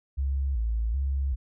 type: tone with vibrato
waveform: sine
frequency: 61.74 Hz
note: B1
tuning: in tune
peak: -24 dBFS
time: 0.17-1.36 s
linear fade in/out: 20 ms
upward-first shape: square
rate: 1.3 Hz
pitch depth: 170 cents each way
effects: none